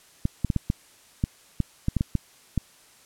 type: clicks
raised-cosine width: 5 ms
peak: -10 dBFS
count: 12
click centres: 0.254 / 0.447 / 0.502 / 0.563 / 0.701 / 1.239 / 1.603 / 1.884 / 1.967 / 2.009 / 2.153 / 2.577 s
effects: white hiss -55 dBFS RMS until 3.05 s + low-pass 11000 Hz 12 dB/octave